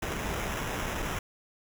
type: noise with sample-and-hold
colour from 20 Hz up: pink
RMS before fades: -33 dBFS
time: 0.02-1.19 s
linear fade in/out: 5 ms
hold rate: 4410 Hz
effects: none